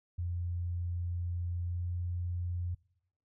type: tone with pitch glide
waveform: sine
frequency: 87.31 to 88.02 Hz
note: F2 to F2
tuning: 0 to +14 cents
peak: -32 dBFS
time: 0.18-2.75 s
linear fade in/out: 10 ms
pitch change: +14 cents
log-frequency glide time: 1.65-1.85 s
effects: noise-tail reverb RT60 0.8 s tail -23 dB re dry